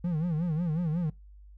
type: tone with vibrato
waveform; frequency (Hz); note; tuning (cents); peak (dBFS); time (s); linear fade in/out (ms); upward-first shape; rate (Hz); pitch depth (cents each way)
triangle; 164.81; E3; 0; -24; 0.04-1.1; 5; sine; 5.5; 150
effects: noise-tail reverb RT60 0.2 s tail -22 dB re dry + added 50 Hz sine -48 dBFS peak until 1.57 s